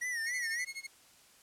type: tone with vibrato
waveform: square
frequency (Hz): 1898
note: A#6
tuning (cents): +31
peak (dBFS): -34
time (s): 0.01-0.65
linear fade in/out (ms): 10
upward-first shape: sine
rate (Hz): 3.6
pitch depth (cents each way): 100
type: tone with tremolo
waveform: sawtooth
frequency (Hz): 2166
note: C#7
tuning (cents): -41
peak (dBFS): -34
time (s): 0.26-0.87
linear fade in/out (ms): 10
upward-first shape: sine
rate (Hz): 12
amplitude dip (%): 95
effects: white hiss -61 dBFS RMS until 1.42 s + low-pass 11000 Hz 12 dB/octave